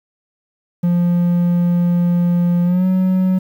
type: tone with pitch glide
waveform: triangle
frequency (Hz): 174.61 to 186.06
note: F3 to F#3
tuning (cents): 0 to +10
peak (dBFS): -10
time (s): 0.83-3.39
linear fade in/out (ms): 10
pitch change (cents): +110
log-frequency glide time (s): 2.64-2.86
effects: 8-bit